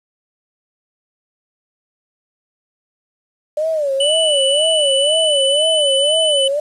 sine tone with vibrato, 590 Hz, D5, 8 cents sharp, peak -15 dBFS, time 3.57-6.6 s, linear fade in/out 5 ms, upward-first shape sine, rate 2 Hz, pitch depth 160 cents each way
square tone with pitch glide, 2971 to 3002 Hz, F#7 to F#7, +6 to +24 cents, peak -15 dBFS, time 4-6.48 s, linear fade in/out 5 ms, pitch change +18 cents, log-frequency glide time 4.68-5.75 s
effects resampled to 24000 Hz + 7-bit

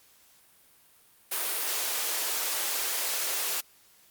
white high-pass noise, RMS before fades -30 dBFS, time 1.31-3.61 s, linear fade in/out 10 ms, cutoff 360 Hz, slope 24 dB/octave, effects white hiss -60 dBFS RMS until 4.1 s + Opus 48 kbps

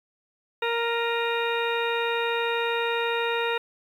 harmonic tone with a mistuned harmonic, 466.2 Hz, A#4, in tune, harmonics 1 / 2 / 3 / 4 / 5 / 6 / 8, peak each -27 / -30 / -32 / -33 / -34 / -35 / -36 dBFS, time 0.62-3.58 s, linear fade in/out 5 ms, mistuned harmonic 5, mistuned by +66 cents, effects 9-bit

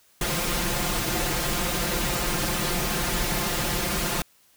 pink noise with comb filter, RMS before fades -26 dBFS, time 0.21-4.22 s, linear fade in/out 2 ms, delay 5.7 ms, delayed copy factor +1, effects white hiss -60 dBFS RMS until 4.56 s

